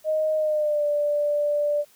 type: tone with pitch glide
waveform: sine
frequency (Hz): 622.3 to 587.4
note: D#5 to D5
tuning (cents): 0 to 0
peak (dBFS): -20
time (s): 0.04-1.85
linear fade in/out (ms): 50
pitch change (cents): -100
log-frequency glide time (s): 0.36-0.85
effects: white hiss -57 dBFS RMS until 1.95 s